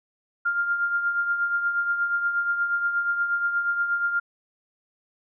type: tone with tremolo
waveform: sine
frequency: 1400 Hz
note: F6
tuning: 4 cents sharp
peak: -19 dBFS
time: 0.45-4.2 s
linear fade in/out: 10 ms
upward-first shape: triangle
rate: 8.4 Hz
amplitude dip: 60%
effects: none